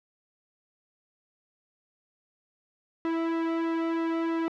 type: tone with flanger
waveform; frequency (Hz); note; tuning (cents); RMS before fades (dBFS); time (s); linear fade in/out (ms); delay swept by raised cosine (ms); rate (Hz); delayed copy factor
sawtooth; 329.6; E4; 0; -28; 3.05-4.48; 0; 1.3 to 1.86; 3.1; -0.85
effects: low-pass 2000 Hz 12 dB/octave

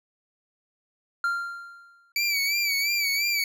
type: tone with exponential decay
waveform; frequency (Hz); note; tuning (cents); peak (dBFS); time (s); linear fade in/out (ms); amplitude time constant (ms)
triangle; 1389; F6; -10; -19; 1.24-2.12; 2; 190
type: tone with vibrato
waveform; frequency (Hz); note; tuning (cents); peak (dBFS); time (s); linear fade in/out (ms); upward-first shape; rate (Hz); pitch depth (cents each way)
25% pulse; 2300; D7; -37; -19; 2.16-3.44; 2; sine; 2.9; 65
effects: none

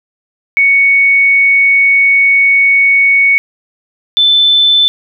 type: tone pair in turn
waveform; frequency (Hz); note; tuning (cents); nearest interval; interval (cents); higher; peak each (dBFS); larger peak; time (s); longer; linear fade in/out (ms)
sine; 2225 / 3523; C#7 / A7; +6 / +1; minor sixth; 795; second; -5; neither; 0.57-3.38 / 4.17-4.88; first; 0
effects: none

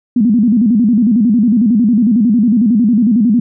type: tone with vibrato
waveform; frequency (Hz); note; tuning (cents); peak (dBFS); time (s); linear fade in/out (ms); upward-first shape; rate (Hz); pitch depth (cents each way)
sine; 224.7; A3; +37; -7; 0.16-3.4; 5; square; 11; 150
effects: none

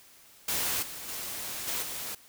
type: noise with level steps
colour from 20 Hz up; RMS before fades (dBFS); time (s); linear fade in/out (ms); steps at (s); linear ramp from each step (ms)
white; -30 / -41 / -37 / -32 / -37; 0.48-2.15; 5; 0.82 / 1.08 / 1.67 / 1.82; 10
effects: white hiss -56 dBFS RMS until 2.28 s

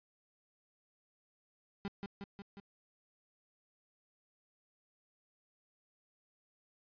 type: tone with echo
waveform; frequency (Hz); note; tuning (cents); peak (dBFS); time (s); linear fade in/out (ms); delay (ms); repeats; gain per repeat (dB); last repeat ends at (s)
35% pulse; 199.6; G3; +32; -35; 1.85-1.88; 0; 180; 4; -3; 2.6
effects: resampled to 11025 Hz

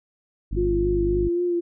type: harmonic tone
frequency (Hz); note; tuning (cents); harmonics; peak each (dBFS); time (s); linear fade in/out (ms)
50.1; G1; +38; 1 / 2 / 3 / 4 / 5 / 6; -25 / -31 / -35 / -37 / -39 / -41; 0.51-1.29; 10
type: tone with vibrato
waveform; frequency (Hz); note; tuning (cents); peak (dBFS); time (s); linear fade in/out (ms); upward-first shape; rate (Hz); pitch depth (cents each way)
sine; 349.2; F4; 0; -20; 0.56-1.61; 20; sine; 3.7; 26
effects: none

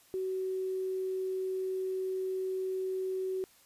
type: tone with quantisation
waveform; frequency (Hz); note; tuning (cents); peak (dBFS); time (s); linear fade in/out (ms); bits
sine; 376.4; F#4; +30; -31; 0.14-3.44; 0; 10
effects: white hiss -62 dBFS RMS until 3.65 s + resampled to 32000 Hz

